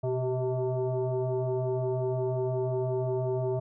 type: tone with frequency modulation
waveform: sine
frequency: 130.81 Hz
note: C3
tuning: in tune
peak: -26 dBFS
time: 0.03-3.6 s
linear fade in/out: 10 ms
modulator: 256 Hz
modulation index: 2.1
effects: none